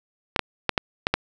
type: clicks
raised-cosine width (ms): 0.3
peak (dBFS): -3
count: 6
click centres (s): 0.362 / 0.393 / 0.693 / 0.778 / 1.069 / 1.14
effects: none